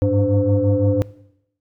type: tone cluster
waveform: sine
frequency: 97.9 / 103.8 / 291.7 / 513 Hz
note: G2 / G#2 / D4 / C5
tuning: -2 / 0 / -12 / -34 cents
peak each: -19 dBFS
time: 0.02-1.02 s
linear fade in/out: 0 ms
effects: noise-tail reverb RT60 0.8 s tail -21 dB re dry + tanh soft clip ceiling -7 dBFS